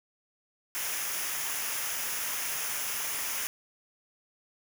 white noise with comb filter, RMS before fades -33 dBFS, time 0.75-3.47 s, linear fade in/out 0 ms, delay 0.24 ms, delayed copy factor -0.6, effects none

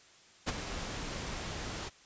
pink noise with ADSR envelope, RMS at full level -30 dBFS, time 0.46-1.9 s, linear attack 28 ms, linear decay 19 ms, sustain -9 dB, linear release 27 ms, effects white hiss -59 dBFS RMS until 2.05 s + resampled to 16000 Hz

